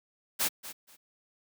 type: noise with echo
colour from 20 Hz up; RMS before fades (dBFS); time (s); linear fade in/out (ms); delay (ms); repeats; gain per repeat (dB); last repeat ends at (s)
white; -28; 0.39-0.49; 20; 240; 2; -14; 0.97
effects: high-pass 150 Hz 12 dB/octave